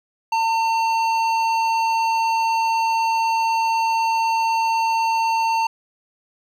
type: tone with hard clipping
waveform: sine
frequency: 904 Hz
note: A5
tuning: 47 cents sharp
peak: -19 dBFS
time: 0.32-5.67 s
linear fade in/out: 5 ms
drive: 11 dB
effects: none